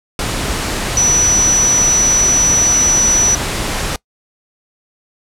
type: tone in noise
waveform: sine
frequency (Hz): 5920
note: F#8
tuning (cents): 0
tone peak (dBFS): -9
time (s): 0.97-3.35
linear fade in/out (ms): 2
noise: pink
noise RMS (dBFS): -19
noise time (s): 0.19-3.96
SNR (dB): +7
effects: noise-tail reverb RT60 0.1 s tail -23 dB re dry + low-pass 10000 Hz 12 dB/octave